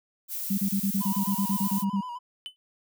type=noise; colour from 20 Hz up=violet; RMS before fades=-33 dBFS; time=0.28-1.85 s; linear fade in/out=50 ms
type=tone bursts; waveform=sine; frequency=197.7 Hz; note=G3; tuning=15 cents sharp; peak=-23 dBFS; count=14; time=0.5-2.01 s; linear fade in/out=10 ms; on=80 ms; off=30 ms
type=tone with vibrato; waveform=triangle; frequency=980 Hz; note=B5; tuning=14 cents flat; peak=-32 dBFS; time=1-2.19 s; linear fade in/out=20 ms; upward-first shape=square; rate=7.8 Hz; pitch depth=43 cents each way
type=tone with exponential decay; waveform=triangle; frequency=3023 Hz; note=F#7; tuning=36 cents sharp; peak=-29 dBFS; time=2.46-2.56 s; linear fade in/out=0 ms; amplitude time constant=20 ms
effects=none